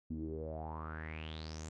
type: tone with low-pass filter sweep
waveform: sawtooth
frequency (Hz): 78.6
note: D#2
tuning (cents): +18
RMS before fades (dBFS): -43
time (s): 0.1-1.69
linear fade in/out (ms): 5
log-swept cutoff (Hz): 240 to 7600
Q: 7.9
effects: none